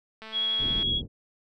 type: click train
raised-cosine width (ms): 0.3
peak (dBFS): -27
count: 135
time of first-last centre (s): 0.22-0.829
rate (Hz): 220
type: tone with vibrato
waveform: sine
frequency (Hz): 3322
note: G#7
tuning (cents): 0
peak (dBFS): -24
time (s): 0.32-1.02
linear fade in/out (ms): 50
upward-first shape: sine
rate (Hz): 11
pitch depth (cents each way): 8
type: low-pass noise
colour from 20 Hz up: pink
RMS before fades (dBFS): -34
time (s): 0.58-1.08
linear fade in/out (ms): 50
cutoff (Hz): 390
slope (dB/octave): 24
effects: none